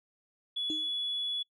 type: tone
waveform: sine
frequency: 3403 Hz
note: G#7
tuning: 41 cents sharp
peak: -30 dBFS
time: 0.56-1.43 s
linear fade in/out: 10 ms
type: tone with exponential decay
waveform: sine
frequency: 311.1 Hz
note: D#4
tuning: in tune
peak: -30 dBFS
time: 0.7-0.95 s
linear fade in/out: 1 ms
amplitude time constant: 53 ms
effects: noise-tail reverb RT60 0.1 s tail -26 dB re dry + tanh soft clip ceiling -25 dBFS